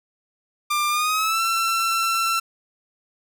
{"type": "tone with pitch glide", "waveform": "sawtooth", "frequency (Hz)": [1192, 1345.7], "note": ["D6", "E6"], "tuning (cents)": [25, 35], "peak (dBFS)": -16, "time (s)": [0.7, 2.4], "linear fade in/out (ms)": 10, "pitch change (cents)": 210, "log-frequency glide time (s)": [0.89, 1.42], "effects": []}